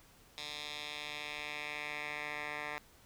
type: tone with band-pass filter sweep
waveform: 10% pulse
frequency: 148.8 Hz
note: D3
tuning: 23 cents sharp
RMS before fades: -42 dBFS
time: 0.38-2.78 s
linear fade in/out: 0 ms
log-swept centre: 3900 to 1700 Hz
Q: 2.1
effects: pink hiss -62 dBFS RMS until 3.05 s